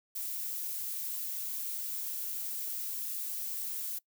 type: noise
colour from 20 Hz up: violet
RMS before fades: -37 dBFS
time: 0.15-3.99 s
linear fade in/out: 10 ms
effects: noise-tail reverb RT60 0.1 s tail -22 dB re dry